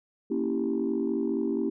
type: chord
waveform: sine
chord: A# diminished seventh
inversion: none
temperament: equal with one note detuned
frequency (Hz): 233.1 / 277.2 / 327.5 / 392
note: A#3 / C#4 / E4 / G4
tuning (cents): 0 / 0 / -11 / 0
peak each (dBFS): -30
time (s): 0.3-1.7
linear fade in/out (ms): 10
effects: tanh soft clip ceiling -18 dBFS